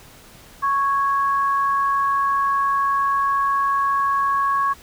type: tone pair together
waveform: sine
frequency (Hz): 1108.7 / 1657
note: C#6 / G#6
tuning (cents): 0 / -4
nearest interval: perfect fifth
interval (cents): 696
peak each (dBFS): -17 / -28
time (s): 0.62-4.74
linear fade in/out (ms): 20
effects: pink hiss -46 dBFS RMS until 4.82 s